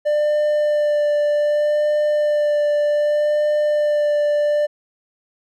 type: tone with vibrato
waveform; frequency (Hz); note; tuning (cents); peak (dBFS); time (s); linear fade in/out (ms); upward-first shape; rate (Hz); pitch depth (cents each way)
triangle; 594; D5; +20; -13; 0.05-4.67; 20; sine; 0.65; 13
effects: none